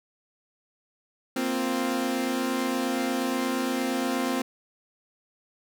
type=chord; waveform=sawtooth; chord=Bb suspended second; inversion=none; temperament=equal; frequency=233.1 / 261.6 / 349.2 Hz; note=Bb3 / C4 / F4; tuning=0 / 0 / 0 cents; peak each=-28 / -23 / -29 dBFS; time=1.36-4.42 s; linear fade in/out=5 ms; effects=none